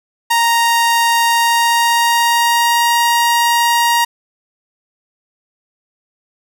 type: tone with pitch glide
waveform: sawtooth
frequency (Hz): 932.3 to 941.5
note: A#5 to A#5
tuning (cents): 0 to +17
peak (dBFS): -7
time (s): 0.3-4.05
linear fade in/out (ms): 10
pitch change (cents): +17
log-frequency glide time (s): 1.25-2.85
effects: none